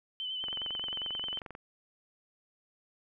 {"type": "tone with vibrato", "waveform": "sine", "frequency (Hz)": 3047, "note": "G7", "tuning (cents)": -50, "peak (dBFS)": -34, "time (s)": [0.2, 1.39], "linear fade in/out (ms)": 0, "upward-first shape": "sine", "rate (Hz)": 9.7, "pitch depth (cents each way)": 39}
{"type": "click train", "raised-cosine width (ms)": 0.5, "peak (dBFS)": -28, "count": 26, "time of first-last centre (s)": [0.44, 1.551], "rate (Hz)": 22.5}
{"effects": []}